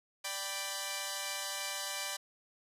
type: chord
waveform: 5% pulse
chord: G major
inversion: second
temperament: equal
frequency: 587.3 / 784 / 987.8 Hz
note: D5 / G5 / B5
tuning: 0 / 0 / 0 cents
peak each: -29 dBFS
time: 0.24-2.17 s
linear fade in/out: 10 ms
effects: resampled to 32000 Hz